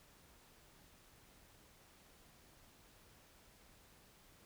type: silence
effects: pink hiss -65 dBFS RMS until 4.45 s